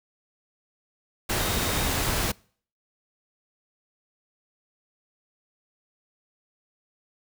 sine tone in noise, 3710 Hz, A#7, 9 cents flat, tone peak -37 dBFS, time 1.39-1.89 s, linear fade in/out 10 ms, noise pink, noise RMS -26 dBFS, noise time 1.29-2.32 s, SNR -14 dB, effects noise-tail reverb RT60 0.5 s tail -25 dB re dry

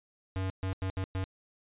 square tone bursts at uneven times, 94.6 Hz, F#2, 39 cents sharp, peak -31 dBFS, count 5, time 0.36-0.5 / 0.63-0.73 / 0.82-0.9 / 0.97-1.04 / 1.15-1.24 s, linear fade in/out 0 ms, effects resampled to 8000 Hz

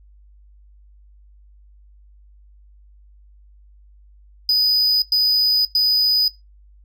triangle tone bursts, 4978 Hz, D#8, in tune, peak -12 dBFS, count 3, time 4.49-6.28 s, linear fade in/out 2 ms, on 530 ms, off 100 ms, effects noise-tail reverb RT60 0.2 s tail -20 dB re dry + added 50 Hz sine -46 dBFS peak until 6.84 s

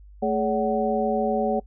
sine tone cluster, 221.6 / 420.6 / 569 / 749 Hz, A3 / G#4 / C#5 / F#5, +13 / +22 / +45 / +21 cents, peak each -26 dBFS, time 0.22-1.6 s, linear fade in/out 10 ms, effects noise-tail reverb RT60 0.1 s tail -22 dB re dry + added 50 Hz sine -44 dBFS peak until 1.66 s

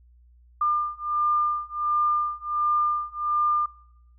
sine beating tone pair, 1200 / 1201.4 Hz, D6 / D6, +37 / +39 cents, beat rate 1.4 Hz, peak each -26 / -25 dBFS, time 0.61-3.66 s, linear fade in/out 5 ms, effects noise-tail reverb RT60 0.8 s tail -21 dB re dry + added 60 Hz sine -52 dBFS peak until 4.18 s

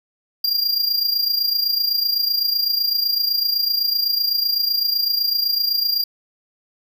square tone with amplitude modulation, 4781 Hz, D8, 30 cents sharp, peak -15 dBFS, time 0.44-6.04 s, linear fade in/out 5 ms, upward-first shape sine, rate 27.9 Hz, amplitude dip 65%, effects none

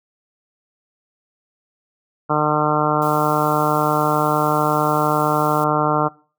harmonic tone, 151.1 Hz, D3, 50 cents sharp, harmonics 1 / 2 / 3 / 4 / 5 / 6 / 7 / 8 / 9, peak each -24 / -24 / -24 / -24 / -24 / -24 / -24 / -24 / -24 dBFS, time 2.29-6.09 s, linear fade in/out 20 ms
blue noise, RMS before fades -37 dBFS, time 3.02-5.64 s, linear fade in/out 0 ms
effects noise-tail reverb RT60 0.4 s tail -22 dB re dry

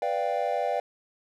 triangle chord, G dominant seventh, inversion first, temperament equal, 493.9 / 587.3 / 698.5 / 784 Hz, B4 / D5 / F5 / G5, 0 / 0 / 0 / 0 cents, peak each -30 / -28 / -28 / -29 dBFS, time 0.02-0.8 s, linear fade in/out 2 ms, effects none

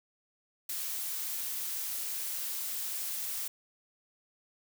blue noise, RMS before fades -36 dBFS, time 0.69-3.48 s, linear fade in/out 5 ms, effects none

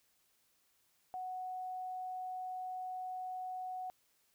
sine tone, 740 Hz, F#5, in tune, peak -39 dBFS, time 1.14-3.9 s, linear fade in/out 0 ms, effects white hiss -74 dBFS RMS until 4.34 s

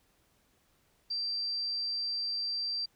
sine tone, 4699 Hz, D8, in tune, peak -31 dBFS, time 1.1-2.86 s, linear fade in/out 10 ms, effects pink hiss -70 dBFS RMS until 2.95 s

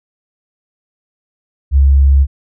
sine tone, 68.8 Hz, C#2, 12 cents flat, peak -5 dBFS, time 1.71-2.27 s, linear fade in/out 50 ms, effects none

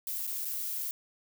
violet noise with dropouts, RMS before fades -35 dBFS, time 0.07-0.91 s, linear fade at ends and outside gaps 1 ms, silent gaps 0.268-0.274 / 0.449-0.453 s, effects none

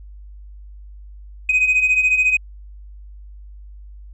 sine beating tone pair, 2498 / 2512 Hz, D#7 / D#7, +6 / +16 cents, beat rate 14 Hz, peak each -18 / -13 dBFS, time 1.49-2.37 s, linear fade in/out 5 ms, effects tanh soft clip ceiling -10 dBFS + added 50 Hz sine -36 dBFS peak until 4.13 s

